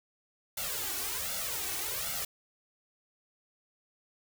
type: noise with flanger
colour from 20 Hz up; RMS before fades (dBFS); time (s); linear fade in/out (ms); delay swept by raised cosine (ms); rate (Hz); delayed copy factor
white; -35; 0.57-2.25; 5; 1.4 to 2.7; 1.3; +0.95
effects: none